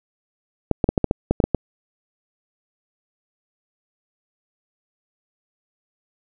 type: clicks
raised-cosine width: 2 ms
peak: -3 dBFS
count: 10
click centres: 0.713 / 0.842 / 0.89 / 0.978 / 1.043 / 1.111 / 1.31 / 1.402 / 1.44 / 1.547 s
effects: none